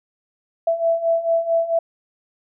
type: beating tone pair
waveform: sine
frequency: 662 / 666.5 Hz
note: E5 / E5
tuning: +7 / +19 cents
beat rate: 4.5 Hz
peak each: -22 / -18 dBFS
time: 0.67-1.79 s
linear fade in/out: 5 ms
effects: none